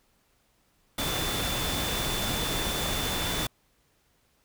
sine tone in noise, 3511 Hz, A7, 4 cents flat, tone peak -34 dBFS, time 0.98-3.47 s, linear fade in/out 5 ms, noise pink, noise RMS -30 dBFS, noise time 0.98-3.47 s, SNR -7 dB, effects pink hiss -68 dBFS RMS until 4.44 s

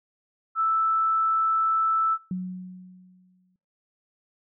sine tone, 1318.5 Hz, E6, in tune, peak -20 dBFS, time 0.55-2.18 s, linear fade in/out 50 ms
sine tone with exponential decay, 183.4 Hz, F#3, 15 cents flat, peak -25 dBFS, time 2.31-3.56 s, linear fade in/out 2 ms, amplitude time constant 270 ms
effects noise-tail reverb RT60 0.5 s tail -26 dB re dry

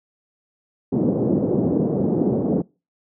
pink band-pass noise, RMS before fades -20 dBFS, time 0.92-2.62 s, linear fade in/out 10 ms, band 150 to 490 Hz, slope 24 dB/octave, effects noise-tail reverb RT60 0.3 s tail -25 dB re dry

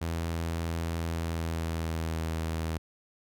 sawtooth tone with pitch glide, 83 to 80.82 Hz, E2 to E2, +12 to -34 cents, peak -26 dBFS, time 0.01-2.78 s, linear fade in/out 10 ms, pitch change -46 cents, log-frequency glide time 1.05-2.32 s, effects none

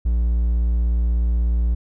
triangle tone, 58.27 Hz, A#1, in tune, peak -14 dBFS, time 0.05-1.75 s, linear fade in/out 10 ms, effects none

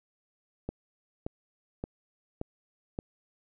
click train, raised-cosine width 2 ms, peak -20 dBFS, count 5, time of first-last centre 0.69-2.989 s, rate 1.74 Hz, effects none

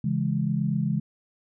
sine chord, C# minor, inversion none, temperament just, 138.59 / 166.31 / 207.9 Hz, C#3 / E3 / G#3, 0 / +16 / +2 cents, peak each -27 dBFS, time 0.04-1 s, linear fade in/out 5 ms, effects none

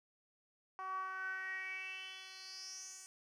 10% pulse tone with band-pass filter sweep, 378.1 Hz, F#4, 38 cents sharp, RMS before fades -45 dBFS, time 0.79-3.06 s, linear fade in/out 0 ms, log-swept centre 970 to 7600 Hz, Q 6.7, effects none

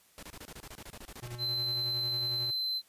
pink noise bursts, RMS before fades -46 dBFS, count 16, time 0.18-1.352 s, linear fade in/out 0 ms, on 47 ms, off 28 ms
square tone with tremolo, 120.7 Hz, B2, 39 cents flat, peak -39 dBFS, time 1.22-2.51 s, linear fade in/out 10 ms, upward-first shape sine, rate 11 Hz, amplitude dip 45%
triangle tone, 4073 Hz, C8, 47 cents flat, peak -29 dBFS, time 1.38-2.82 s, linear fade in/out 50 ms
effects white hiss -64 dBFS RMS until 2.88 s + resampled to 32000 Hz

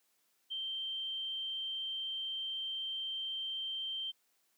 sine tone, 3136 Hz, G7, in tune, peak -36 dBFS, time 0.5-4.12 s, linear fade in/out 20 ms, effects white hiss -75 dBFS RMS until 4.57 s + high-pass 200 Hz 12 dB/octave

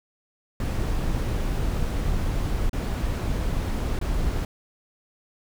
brown noise with dropouts, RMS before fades -25 dBFS, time 0.6-4.45 s, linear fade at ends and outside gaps 2 ms, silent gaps 2.695-2.731 / 3.99-4.013 s, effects none

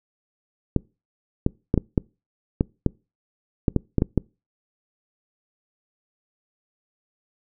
clicks, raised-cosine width 3 ms, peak -5 dBFS, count 12, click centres 0.763 / 1.464 / 1.741 / 1.777 / 1.978 / 2.609 / 2.863 / 3.682 / 3.763 / 3.983 / 4.021 / 4.177 s, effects noise-tail reverb RT60 0.3 s tail -26 dB re dry

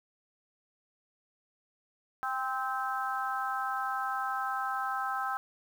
harmonic tone with a mistuned harmonic, 260 Hz, C4, 11 cents flat, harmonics 3 / 4 / 5 / 6, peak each -35 / -38 / -34 / -38 dBFS, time 2.23-5.37 s, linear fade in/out 0 ms, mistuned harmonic 3, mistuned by +25 cents, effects 9-bit

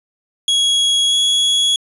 40% pulse tone with pitch glide, 3322 to 3349 Hz, G#7 to G#7, 0 to +14 cents, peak -11 dBFS, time 0.48-1.76 s, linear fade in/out 2 ms, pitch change +14 cents, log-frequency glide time 1.07-1.15 s, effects resampled to 24000 Hz

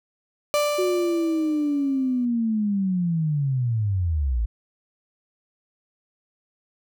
35% pulse tone with exponential decay, 589 Hz, D5, 5 cents sharp, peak -16 dBFS, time 0.54-2.25 s, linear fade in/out 0 ms, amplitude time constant 370 ms
sine linear sweep, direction down, 370 to 51.91 Hz, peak -20 dBFS, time 0.78-4.46 s, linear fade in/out 10 ms
effects none

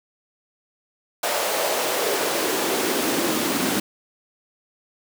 pink noise with high-pass filter sweep, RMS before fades -23 dBFS, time 1.23-3.8 s, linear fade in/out 5 ms, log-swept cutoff 610 to 230 Hz, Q 2.4, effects none

